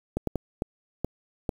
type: clicks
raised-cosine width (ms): 2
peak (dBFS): -13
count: 6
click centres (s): 0.17 / 0.273 / 0.357 / 0.621 / 1.046 / 1.492
effects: 7-bit